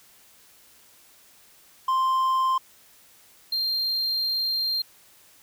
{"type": "tone pair in turn", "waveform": "triangle", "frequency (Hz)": [1046.5, 4186], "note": ["C6", "C8"], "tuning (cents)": [0, 0], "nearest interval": "2 octaves", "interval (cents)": 2400, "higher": "second", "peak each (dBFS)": [-18, -22], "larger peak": "first", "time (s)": [[1.88, 2.58], [3.52, 4.82]], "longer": "second", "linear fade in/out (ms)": 5, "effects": ["white hiss -55 dBFS RMS until 5.42 s"]}